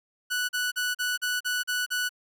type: tone bursts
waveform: sawtooth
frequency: 1480 Hz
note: F#6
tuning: in tune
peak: -22 dBFS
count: 8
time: 0.3-2.093 s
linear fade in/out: 20 ms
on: 190 ms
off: 39 ms
effects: none